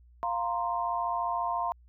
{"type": "chord", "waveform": "sine", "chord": "F suspended fourth", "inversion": "none", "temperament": "equal", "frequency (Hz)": [698.5, 932.3, 1046.5], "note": ["F5", "Bb5", "C6"], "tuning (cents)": [0, 0, 0], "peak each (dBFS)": -32, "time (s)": [0.23, 1.72], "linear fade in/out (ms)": 0, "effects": ["added 60 Hz sine -54 dBFS peak until 1.88 s"]}